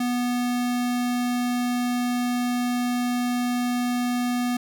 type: tone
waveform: square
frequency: 245.1 Hz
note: B3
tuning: 13 cents flat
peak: -23 dBFS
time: 0-4.57 s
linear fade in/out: 5 ms
effects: none